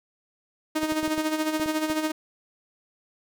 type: tone with tremolo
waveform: sawtooth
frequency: 311.1 Hz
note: D#4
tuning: in tune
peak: -18 dBFS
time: 0.75-2.12 s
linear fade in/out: 10 ms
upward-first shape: sine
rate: 14 Hz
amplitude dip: 60%
type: clicks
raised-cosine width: 2 ms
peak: -24 dBFS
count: 8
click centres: 0.832 / 0.922 / 1.03 / 1.078 / 1.179 / 1.598 / 1.66 / 1.9 s
effects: none